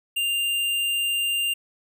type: tone with tanh clipping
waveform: sine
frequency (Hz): 2794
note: F7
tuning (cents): 0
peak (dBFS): -23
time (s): 0.16-1.54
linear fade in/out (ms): 10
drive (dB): 18
effects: none